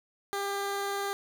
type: tone with vibrato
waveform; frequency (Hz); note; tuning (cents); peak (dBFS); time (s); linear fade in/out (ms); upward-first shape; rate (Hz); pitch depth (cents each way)
15% pulse; 399.1; G4; +31; -24; 0.33-1.13; 0; square; 20; 8
effects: none